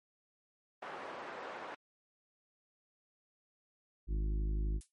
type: band-pass noise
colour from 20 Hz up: pink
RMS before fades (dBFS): -45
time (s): 0.82-1.75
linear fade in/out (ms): 5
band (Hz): 500 to 1500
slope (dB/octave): 12
type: harmonic tone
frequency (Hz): 51.9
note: G#1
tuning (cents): 0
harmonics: 1 / 2 / 3 / 4 / 5 / 6 / 7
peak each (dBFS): -31 / -49 / -46 / -52 / -56 / -50 / -53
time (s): 4.07-4.81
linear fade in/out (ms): 50
type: noise with exponential decay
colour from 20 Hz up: violet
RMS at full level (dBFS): -45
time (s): 4.81-4.92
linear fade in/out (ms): 0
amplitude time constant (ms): 22
effects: MP3 48 kbps